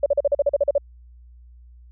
sine tone bursts, 570 Hz, C#5, 48 cents sharp, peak -14 dBFS, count 11, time 0.03-0.781 s, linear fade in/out 5 ms, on 31 ms, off 41 ms, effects added 60 Hz sine -44 dBFS peak until 1.91 s

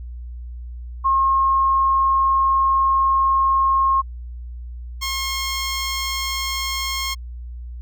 sine / 10% pulse tone pair in turn, 1076 / 1076 Hz, C6 / C6, +48 / +48 cents, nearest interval unison, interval 0 cents, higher neither, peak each -14 dBFS, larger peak neither, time 1.04-4.02 / 5.01-7.15 s, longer first, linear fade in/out 20 ms, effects added 60 Hz sine -30 dBFS peak until 7.81 s

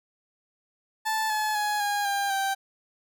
30% pulse tone with pitch steps, 877 / 857 / 837.4 / 818.3 / 799.6 / 781.3 Hz, A5 / A5 / G#5 / G#5 / G5 / G5, -6 / -46 / +14 / -26 / +34 / -6 cents, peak -22 dBFS, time 1.05-2.55 s, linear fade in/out 20 ms, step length 250 ms, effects none

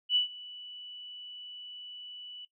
sine tone with ADSR envelope, 2963 Hz, F#7, 2 cents sharp, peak -21 dBFS, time 0.09-2.45 s, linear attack 67 ms, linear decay 120 ms, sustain -21 dB, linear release 3 ms, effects noise-tail reverb RT60 0.1 s tail -18 dB re dry

